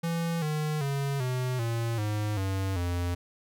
square tone with pitch steps, 167.5 / 152.71 / 139.23 / 126.94 / 115.74 / 105.52 / 96.2 / 87.71 Hz, E3 / D#3 / C#3 / B2 / A#2 / G#2 / G2 / F2, +28 / -32 / +8 / +48 / -12 / +28 / -32 / +8 cents, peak -28 dBFS, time 0.03-3.15 s, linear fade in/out 10 ms, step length 390 ms, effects none

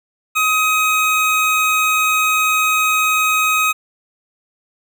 square tone pair together, 1261.5 / 2523 Hz, D#6 / D#7, +23 / +23 cents, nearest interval octave, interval 1200 cents, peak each -17 dBFS, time 0.35-3.73 s, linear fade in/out 20 ms, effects none

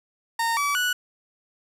30% pulse tone with pitch steps, 920 / 1147 / 1474 Hz, A#5 / D6 / F#6, -23 / -41 / -7 cents, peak -19 dBFS, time 0.39-0.93 s, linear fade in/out 5 ms, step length 180 ms, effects resampled to 32000 Hz + 8-bit

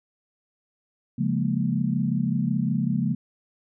sine chord, Bb minor seventh, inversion first, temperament equal, 138.59 / 174.61 / 207.7 / 233.1 Hz, Db3 / F3 / Ab3 / Bb3, 0 / 0 / 0 / 0 cents, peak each -27 dBFS, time 1.18-3.15 s, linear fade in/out 10 ms, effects none

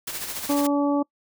white noise with tremolo, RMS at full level -30 dBFS, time 0.07-0.67 s, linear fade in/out 5 ms, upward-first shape sine, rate 14 Hz, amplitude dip 50%
harmonic tone, 286.2 Hz, D4, 45 cents flat, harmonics 1 / 2 / 3 / 4, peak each -20 / -26 / -30 / -32 dBFS, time 0.49-1.03 s, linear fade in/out 10 ms
effects noise-tail reverb RT60 0.1 s tail -25 dB re dry

